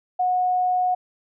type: tone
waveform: sine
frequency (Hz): 730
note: F#5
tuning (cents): -24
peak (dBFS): -18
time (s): 0.19-0.95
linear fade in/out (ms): 10
effects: none